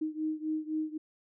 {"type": "beating tone pair", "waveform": "sine", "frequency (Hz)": [310.1, 314], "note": ["D#4", "D#4"], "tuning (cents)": [-6, 16], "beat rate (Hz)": 3.9, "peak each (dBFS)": [-33, -35], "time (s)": [0.01, 0.98], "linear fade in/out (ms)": 10, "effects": []}